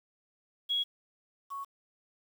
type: tone pair in turn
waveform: sine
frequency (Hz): 3323 / 1108.9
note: G#7 / C#6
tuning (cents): 0 / 0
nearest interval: octave + perfect fifth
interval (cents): 1900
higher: first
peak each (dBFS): -27 / -36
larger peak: first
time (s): 0.69-0.84 / 1.5-1.65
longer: neither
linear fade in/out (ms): 20
effects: 9-bit